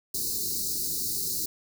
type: band-stop noise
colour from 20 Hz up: white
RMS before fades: -30 dBFS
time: 0.14-1.46 s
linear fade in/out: 5 ms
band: 440 to 4000 Hz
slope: 96 dB/octave
effects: none